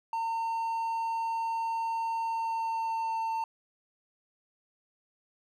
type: tone with pitch glide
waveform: triangle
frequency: 910 to 901.1 Hz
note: A#5 to A5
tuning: -42 to +41 cents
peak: -27 dBFS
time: 0.13-3.44 s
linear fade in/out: 2 ms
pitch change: -17 cents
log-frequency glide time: 2.23-3.13 s
effects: none